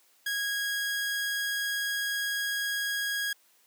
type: tone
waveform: sawtooth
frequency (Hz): 1646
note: G#6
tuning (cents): -16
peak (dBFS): -25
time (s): 0.26-3.33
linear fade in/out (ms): 5
effects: white hiss -64 dBFS RMS until 3.66 s + high-pass 300 Hz 12 dB/octave